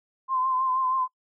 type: tone with vibrato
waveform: sine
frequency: 1038 Hz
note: C6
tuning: 14 cents flat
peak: -22 dBFS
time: 0.28-1.08 s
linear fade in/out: 50 ms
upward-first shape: triangle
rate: 6.3 Hz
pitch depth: 45 cents each way
effects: noise-tail reverb RT60 0.1 s tail -24 dB re dry